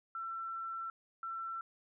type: tone bursts at uneven times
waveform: sine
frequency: 1344 Hz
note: E6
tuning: 33 cents sharp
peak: -38 dBFS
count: 2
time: 0.15-0.9 / 1.23-1.61 s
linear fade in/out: 2 ms
effects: none